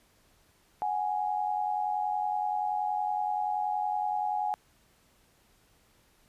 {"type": "tone pair together", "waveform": "sine", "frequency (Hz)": [740, 830.6], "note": ["F#5", "G#5"], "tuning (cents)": [0, 0], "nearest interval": "major second", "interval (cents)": 200, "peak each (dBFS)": [-32, -29], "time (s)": [0.82, 4.54], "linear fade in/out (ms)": 0, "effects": ["pink hiss -65 dBFS RMS until 6.28 s", "resampled to 32000 Hz"]}